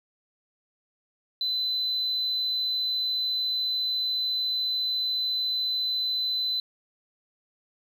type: tone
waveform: triangle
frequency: 4023 Hz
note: B7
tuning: 31 cents sharp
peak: -22 dBFS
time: 1.41-6.6 s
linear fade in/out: 2 ms
effects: tanh soft clip ceiling -22 dBFS + 10-bit